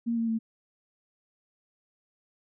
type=tone with pitch steps; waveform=sine; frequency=233.1 / 228.8 / 224.6 Hz; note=A#3 / A#3 / A3; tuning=0 / -32 / +36 cents; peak=-25 dBFS; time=0.06-0.39 s; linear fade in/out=20 ms; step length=110 ms; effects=none